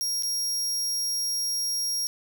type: tone with dropouts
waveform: sawtooth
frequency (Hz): 5600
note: F8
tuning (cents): +4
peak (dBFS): -23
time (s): 0.01-2.07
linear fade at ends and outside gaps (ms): 0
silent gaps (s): 0.224-0.233
effects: none